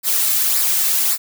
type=noise with flanger; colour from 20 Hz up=blue; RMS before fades=-17 dBFS; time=0.03-1.18 s; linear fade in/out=50 ms; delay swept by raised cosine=0.31 to 2.11 ms; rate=1.8 Hz; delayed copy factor=-0.5; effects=none